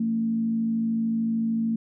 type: tone with frequency modulation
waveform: sine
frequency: 225.6 Hz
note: A3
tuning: 44 cents sharp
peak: -22 dBFS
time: 0-1.76 s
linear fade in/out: 5 ms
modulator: 53.4 Hz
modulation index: 0.31
effects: none